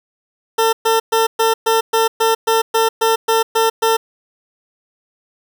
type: tone bursts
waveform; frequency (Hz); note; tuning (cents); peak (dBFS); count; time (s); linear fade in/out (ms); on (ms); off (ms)
20% pulse; 450; A4; +39; -7; 13; 0.58-3.97; 10; 150; 120
effects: none